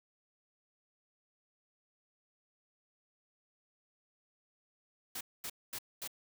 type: noise bursts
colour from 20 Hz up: white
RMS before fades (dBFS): -41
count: 4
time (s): 5.15-6.076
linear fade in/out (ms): 5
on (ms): 59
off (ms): 230
effects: none